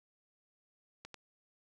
clicks, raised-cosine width 0.2 ms, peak -29 dBFS, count 2, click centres 1.05 / 1.143 s, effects none

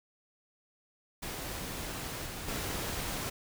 pink noise with level steps, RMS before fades -39 / -41 / -36 dBFS, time 1.22-3.3 s, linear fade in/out 10 ms, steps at 2.26 / 2.48 s, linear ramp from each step 2 ms, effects none

